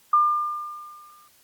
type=tone with exponential decay; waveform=sine; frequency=1200 Hz; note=D6; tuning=37 cents sharp; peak=-13 dBFS; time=0.13-1.28 s; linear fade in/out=5 ms; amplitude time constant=250 ms; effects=white hiss -58 dBFS RMS until 1.43 s + Opus 48 kbps